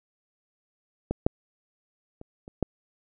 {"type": "clicks", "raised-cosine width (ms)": 2, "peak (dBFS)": [-13, -6, -28, -29, -10], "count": 5, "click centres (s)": [1.11, 1.265, 2.214, 2.479, 2.627], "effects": []}